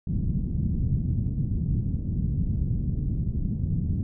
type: low-pass noise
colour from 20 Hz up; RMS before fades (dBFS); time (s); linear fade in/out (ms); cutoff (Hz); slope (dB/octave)
white; -26; 0.07-4.03; 2; 180; 24
effects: none